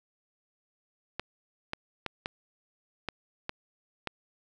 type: clicks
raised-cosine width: 0.3 ms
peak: -16 dBFS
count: 7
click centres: 1.196 / 1.734 / 2.063 / 2.259 / 3.087 / 3.494 / 4.073 s
effects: none